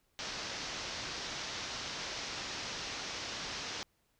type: low-pass noise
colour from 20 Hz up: white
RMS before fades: -41 dBFS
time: 0.19-3.83 s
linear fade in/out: 0 ms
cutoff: 6100 Hz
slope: 48 dB/octave
effects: pink hiss -75 dBFS RMS until 4.19 s